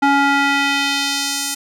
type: tone with band-pass filter sweep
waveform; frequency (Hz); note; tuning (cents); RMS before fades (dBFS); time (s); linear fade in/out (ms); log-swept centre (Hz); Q
square; 280; C#4; +18; -17; 0.02-1.55; 10; 990 to 8300; 1.1
effects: none